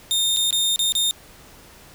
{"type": "tone with dropouts", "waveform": "sawtooth", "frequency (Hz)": 3651, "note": "A#7", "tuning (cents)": -37, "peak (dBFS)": -15, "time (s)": [0.11, 1.11], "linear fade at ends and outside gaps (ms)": 0, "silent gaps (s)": [[0.364, 0.37], [0.507, 0.527], [0.76, 0.792], [0.922, 0.952]], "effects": ["pink hiss -47 dBFS RMS until 1.94 s"]}